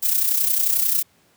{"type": "noise with amplitude modulation", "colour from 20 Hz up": "violet", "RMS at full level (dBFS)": -17, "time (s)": [0.02, 1.03], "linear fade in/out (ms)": 20, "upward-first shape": "sine", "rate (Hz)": 31.2, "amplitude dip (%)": 60, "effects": ["pink hiss -59 dBFS RMS until 1.36 s", "high-pass 100 Hz 12 dB/octave"]}